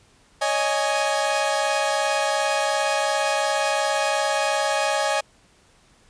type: chord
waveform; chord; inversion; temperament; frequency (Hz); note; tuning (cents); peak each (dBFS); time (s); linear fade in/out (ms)
sawtooth; C# suspended second; none; equal with one note detuned; 559.5 / 622.3 / 830.6; C#5 / D#5 / G#5; +16 / 0 / 0; -22 / -21 / -20; 0.41-5.21; 10
effects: pink hiss -57 dBFS RMS until 6.09 s + resampled to 22050 Hz